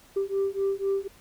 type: beating tone pair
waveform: sine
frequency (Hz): 390.4 / 394.4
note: G4 / G4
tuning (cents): -7 / +11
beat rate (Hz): 4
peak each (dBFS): -26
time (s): 0.16-1.08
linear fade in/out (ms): 10
effects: tanh soft clip ceiling -20 dBFS + pink hiss -55 dBFS RMS until 1.2 s